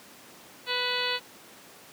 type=harmonic tone with a mistuned harmonic; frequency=493.9 Hz; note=B4; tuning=in tune; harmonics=1 / 2 / 3 / 4 / 5 / 6 / 7 / 8 / 9; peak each=-35 / -35 / -35 / -35 / -35 / -35 / -35 / -35 / -35 dBFS; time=0.66-1.2 s; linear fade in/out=50 ms; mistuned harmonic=5; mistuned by=+45 cents; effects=pink hiss -50 dBFS RMS until 1.92 s + high-pass 200 Hz 12 dB/octave